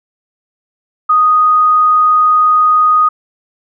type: tone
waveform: sine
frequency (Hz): 1243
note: D#6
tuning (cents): -2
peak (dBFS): -6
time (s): 1.09-3.09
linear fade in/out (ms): 10
effects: none